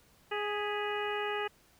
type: harmonic tone with a mistuned harmonic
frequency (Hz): 415.3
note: G#4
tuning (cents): 0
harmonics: 1 / 2 / 3 / 4 / 5 / 6 / 7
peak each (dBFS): -35 / -38 / -40 / -41 / -42 / -43 / -43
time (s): 0.31-1.48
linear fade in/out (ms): 10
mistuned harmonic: 5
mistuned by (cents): -83
effects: pink hiss -64 dBFS RMS until 1.79 s